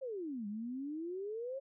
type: exponential two-way sweep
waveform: sine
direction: down then up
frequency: 554.4 to 200.2 to 554.4 Hz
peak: -38 dBFS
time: 0.01-1.6 s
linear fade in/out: 20 ms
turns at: 0.47 s
effects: none